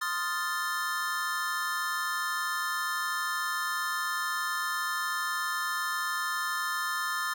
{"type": "chord", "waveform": "square", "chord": "F dominant seventh", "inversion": "second", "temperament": "equal", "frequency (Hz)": [1046.5, 1244.5, 1396.9, 1760], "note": ["C6", "Eb6", "F6", "A6"], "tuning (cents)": [0, 0, 0, 0], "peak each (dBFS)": [-38, -35, -37, -34], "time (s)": [0.01, 7.34], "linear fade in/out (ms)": 10, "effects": []}